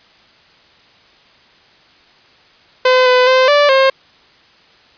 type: tone with pitch steps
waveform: sawtooth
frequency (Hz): 510 / 503 / 517 / 582 / 534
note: C5 / B4 / C5 / D5 / C5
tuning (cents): -44 / +32 / -21 / -16 / +35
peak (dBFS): -4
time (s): 2.85-3.9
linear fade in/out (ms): 5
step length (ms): 210
effects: white hiss -48 dBFS RMS until 4.97 s + resampled to 11025 Hz